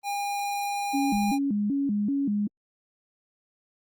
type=tone; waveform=square; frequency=809 Hz; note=G#5; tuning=46 cents flat; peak=-28 dBFS; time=0.03-1.39 s; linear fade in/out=50 ms
type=tone with vibrato; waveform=sine; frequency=240 Hz; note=B3; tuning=49 cents flat; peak=-23 dBFS; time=0.93-2.48 s; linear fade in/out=20 ms; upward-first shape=square; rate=2.6 Hz; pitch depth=260 cents each way
effects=Opus 32 kbps